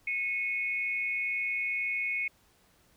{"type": "tone pair together", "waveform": "sine", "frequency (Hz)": [2189, 2489], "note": ["C#7", "D#7"], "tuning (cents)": [-22, 0], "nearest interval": "major second", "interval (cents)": 222, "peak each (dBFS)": [-30, -34], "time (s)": [0.07, 2.28], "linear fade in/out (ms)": 5, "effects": ["pink hiss -65 dBFS RMS until 2.96 s"]}